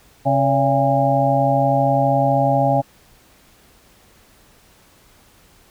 harmonic tone with a mistuned harmonic, 135.9 Hz, C#3, 34 cents flat, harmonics 1 / 2 / 4 / 5 / 6, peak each -20 / -23 / -20 / -20 / -19 dBFS, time 0.25-2.82 s, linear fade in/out 20 ms, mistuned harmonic 4, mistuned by +74 cents, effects pink hiss -52 dBFS RMS until 5.7 s

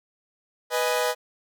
sawtooth chord, G# minor, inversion first, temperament equal, 493.9 / 622.3 / 830.6 Hz, B4 / D#5 / G#5, 0 / 0 / 0 cents, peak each -21 / -23 / -26 dBFS, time 0.7-1.15 s, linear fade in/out 50 ms, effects none

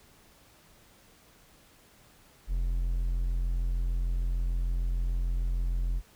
triangle tone, 43.31 Hz, F1, 14 cents flat, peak -24 dBFS, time 2.47-6.02 s, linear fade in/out 50 ms, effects pink hiss -59 dBFS RMS until 6.15 s

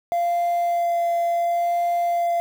sine tone with vibrato, 690 Hz, F5, 21 cents flat, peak -16 dBFS, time 0.12-2.4 s, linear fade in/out 0 ms, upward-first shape sine, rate 0.71 Hz, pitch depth 11 cents each way, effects tanh soft clip ceiling -18 dBFS + 7-bit

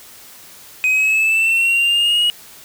triangle linear sweep, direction up, 2507 to 2906 Hz, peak -11 dBFS, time 0.84-2.3 s, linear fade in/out 0 ms, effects white hiss -41 dBFS RMS until 2.64 s

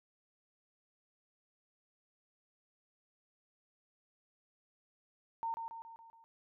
sine tone with echo, 913 Hz, A#5, 36 cents flat, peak -34 dBFS, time 5.43-5.54 s, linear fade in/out 0 ms, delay 140 ms, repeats 5, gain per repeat -5 dB, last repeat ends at 6.24 s, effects none

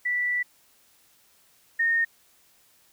sine tone pair in turn, 1965 / 1840.4 Hz, B6 / A#6, -9 / -23 cents, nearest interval minor second, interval 114 cents, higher first, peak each -23 / -20 dBFS, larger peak second, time 0.05-0.43 / 1.79-2.05 s, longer first, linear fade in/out 10 ms, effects white hiss -61 dBFS RMS until 2.92 s

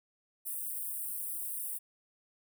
white high-pass noise, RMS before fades -38 dBFS, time 0.45-1.79 s, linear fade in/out 20 ms, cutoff 8400 Hz, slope 96 dB/octave, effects none

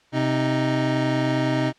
25% pulse tone pair together, 130.8 / 311.1 Hz, C3 / D#4, 0 / 0 cents, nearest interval octave + minor third, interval 1500 cents, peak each -19 dBFS, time 0.12-1.73 s, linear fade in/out 50 ms, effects white hiss -58 dBFS RMS until 1.78 s + low-pass 4000 Hz 12 dB/octave

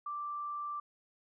sine tone, 1174.7 Hz, D6, in tune, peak -36 dBFS, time 0.06-0.8 s, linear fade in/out 5 ms, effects none

